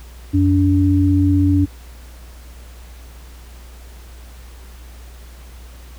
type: tone pair together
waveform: sine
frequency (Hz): 90.49 / 287.3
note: F#2 / D4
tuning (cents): -38 / -38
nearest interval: octave + minor sixth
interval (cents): 2000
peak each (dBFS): -14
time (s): 0.33-1.66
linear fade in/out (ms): 20
effects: added 60 Hz sine -36 dBFS peak until 5.98 s + pink hiss -46 dBFS RMS until 5.98 s